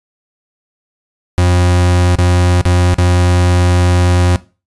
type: tone with dropouts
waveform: 40% pulse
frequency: 89 Hz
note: F2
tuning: 33 cents sharp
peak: -7 dBFS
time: 1.38-4.36 s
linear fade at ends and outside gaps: 0 ms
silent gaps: 2.155-2.186 / 2.613-2.654 / 2.942-2.984 s
effects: noise-tail reverb RT60 0.3 s tail -18 dB re dry + resampled to 24000 Hz